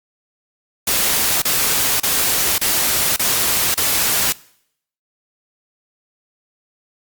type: noise bursts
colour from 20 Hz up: white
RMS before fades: -17 dBFS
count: 6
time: 0.87-4.325 s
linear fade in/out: 5 ms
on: 550 ms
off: 31 ms
effects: noise-tail reverb RT60 0.7 s tail -22 dB re dry + Opus 48 kbps